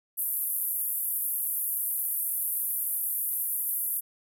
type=band-pass noise; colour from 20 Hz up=pink; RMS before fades=-30 dBFS; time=0.17-4.01 s; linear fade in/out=20 ms; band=11000 to 14000 Hz; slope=48 dB/octave; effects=none